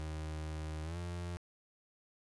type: tone with pitch glide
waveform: 35% pulse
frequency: 77.78 to 87.31 Hz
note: D#2 to F2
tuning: 0 to 0 cents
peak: -37 dBFS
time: 0-1.37 s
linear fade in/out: 0 ms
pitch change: +200 cents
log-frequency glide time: 0.83-0.97 s
effects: resampled to 24000 Hz